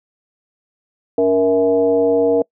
sine tone with frequency modulation, 469.8 Hz, A#4, 13 cents sharp, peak -11 dBFS, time 1.18-2.42 s, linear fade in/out 2 ms, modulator 186 Hz, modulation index 0.89, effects noise-tail reverb RT60 0.1 s tail -26 dB re dry + high-pass 150 Hz 12 dB/octave

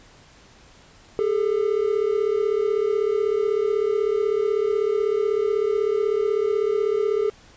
triangle tone pair together, 403.9 / 440 Hz, G#4 / A4, -48 / 0 cents, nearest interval minor second, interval 148 cents, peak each -20 dBFS, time 1.19-7.3 s, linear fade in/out 0 ms, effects pink hiss -51 dBFS RMS until 7.56 s + resampled to 16000 Hz

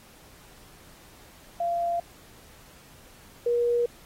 sine tone pair in turn, 688 / 477.5 Hz, F5 / A#4, -26 / +42 cents, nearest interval tritone, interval 632 cents, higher first, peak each -24 / -21 dBFS, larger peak second, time 1.6-2 / 3.46-3.86 s, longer neither, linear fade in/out 5 ms, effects pink hiss -53 dBFS RMS until 4.05 s + AAC 48 kbps

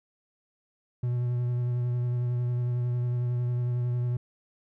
triangle tone with vibrato, 122.2 Hz, B2, 18 cents flat, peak -23 dBFS, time 1.03-4.17 s, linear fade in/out 5 ms, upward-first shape sine, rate 11 Hz, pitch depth 17 cents each way, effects none

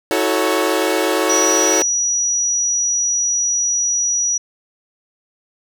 sawtooth chord, F# minor seventh, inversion third, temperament equal with one note detuned, 322.1 / 370 / 440 / 554.4 Hz, E4 / F#4 / A4 / C#5, -40 / 0 / 0 / 0 cents, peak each -17 dBFS, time 0.11-1.82 s, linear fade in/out 0 ms
sine tone, 5830 Hz, F#8, 26 cents flat, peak -15 dBFS, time 1.29-4.38 s, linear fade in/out 10 ms
effects none

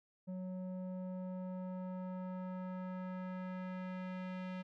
square tone with low-pass filter sweep, 184.5 Hz, F#3, 5 cents flat, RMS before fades -43 dBFS, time 0.27-4.63 s, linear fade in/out 20 ms, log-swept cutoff 470 to 2700 Hz, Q 1.2, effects none

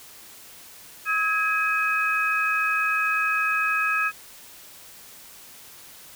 sine tone cluster, 1280 / 1651 / 2531 Hz, D#6 / G#6 / D#7, +49 / -11 / +29 cents, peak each -25 dBFS, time 1.05-4.12 s, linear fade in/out 50 ms, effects white hiss -46 dBFS RMS until 6.15 s

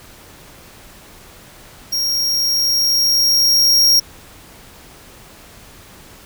45% pulse tone with level ramp, 5588 Hz, F8, in tune, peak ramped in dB -17 to -9 dBFS, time 1.92-4 s, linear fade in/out 10 ms, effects pink hiss -42 dBFS RMS until 6.25 s

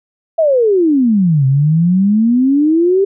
sine exponential two-way sweep, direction down then up, 672 to 130.81 to 400.7 Hz, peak -8 dBFS, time 0.38-3.05 s, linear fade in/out 10 ms, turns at 1.46 s, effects none

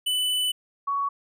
square / sine tone pair in turn, 2991 / 1120.4 Hz, F#7 / C#6, +18 / +18 cents, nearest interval octave + perfect fourth, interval 1700 cents, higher first, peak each -23 dBFS, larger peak neither, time 0.06-0.52 / 0.87-1.09 s, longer first, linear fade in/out 10 ms, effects none

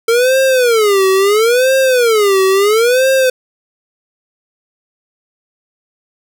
square tone with vibrato, 450 Hz, A4, 39 cents sharp, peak -9 dBFS, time 0.08-3.3 s, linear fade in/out 5 ms, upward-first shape sine, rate 0.74 Hz, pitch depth 290 cents each way, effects none

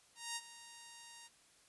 5% pulse tone with ADSR envelope, 932.3 Hz, A#5, in tune, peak -26 dBFS, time 0.15-1.29 s, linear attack 210 ms, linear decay 43 ms, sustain -15 dB, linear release 32 ms, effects white hiss -67 dBFS RMS until 1.68 s + resampled to 24000 Hz

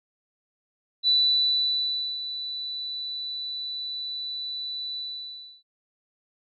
sine tone with ADSR envelope, 3973 Hz, B7, 10 cents sharp, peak -17 dBFS, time 1.03-5.63 s, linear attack 49 ms, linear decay 1100 ms, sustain -13 dB, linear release 660 ms, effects none

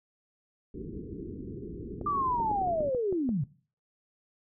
white low-pass noise, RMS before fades -40 dBFS, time 0.74-2.9 s, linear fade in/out 5 ms, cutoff 440 Hz, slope 96 dB/octave
clicks, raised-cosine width 2 ms, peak -24 dBFS, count 9, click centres 2.013 / 2.4 / 2.514 / 2.617 / 2.675 / 2.806 / 2.948 / 3.126 / 3.291 s
sine linear sweep, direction down, 1193 to 123.47 Hz, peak -26 dBFS, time 2.06-3.44 s, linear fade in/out 5 ms
effects noise-tail reverb RT60 0.4 s tail -19 dB re dry

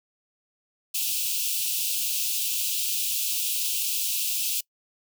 white high-pass noise, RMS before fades -27 dBFS, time 0.94-4.61 s, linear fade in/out 10 ms, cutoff 2500 Hz, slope 96 dB/octave, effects noise-tail reverb RT60 0.1 s tail -24 dB re dry

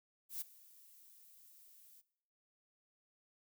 violet noise with ADSR envelope, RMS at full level -40 dBFS, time 0.29-2.02 s, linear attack 120 ms, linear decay 16 ms, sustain -22 dB, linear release 26 ms, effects noise-tail reverb RT60 0.7 s tail -19 dB re dry

